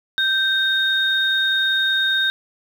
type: tone pair together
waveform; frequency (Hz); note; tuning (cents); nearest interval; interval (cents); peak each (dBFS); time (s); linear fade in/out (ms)
sine; 1561 / 3705; G6 / A#7; -8 / -11; octave + minor third; 1497; -19; 0.18-2.3; 0
effects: 7-bit